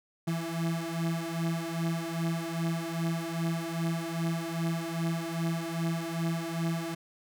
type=beating tone pair; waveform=35% pulse; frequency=164.8 / 167.3 Hz; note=E3 / E3; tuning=0 / +26 cents; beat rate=2.5 Hz; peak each=-31 dBFS; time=0.27-6.95 s; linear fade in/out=10 ms; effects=none